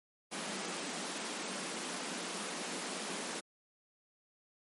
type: high-pass noise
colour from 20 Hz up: pink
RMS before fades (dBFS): -40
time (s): 0.31-3.41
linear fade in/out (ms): 20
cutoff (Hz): 170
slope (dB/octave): 96
effects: MP3 48 kbps